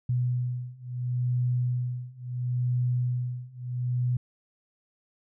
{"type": "beating tone pair", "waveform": "sine", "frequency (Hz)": [123.47, 124.2], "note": ["B2", "B2"], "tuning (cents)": [0, 10], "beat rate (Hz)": 0.73, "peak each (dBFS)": [-29, -28], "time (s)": [0.09, 4.17], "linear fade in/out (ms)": 5, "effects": []}